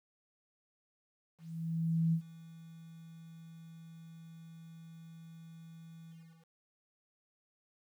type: tone with ADSR envelope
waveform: sine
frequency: 164.1 Hz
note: E3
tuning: 8 cents flat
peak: -26 dBFS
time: 1.38-6.49 s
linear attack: 750 ms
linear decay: 84 ms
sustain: -23 dB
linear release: 380 ms
effects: 11-bit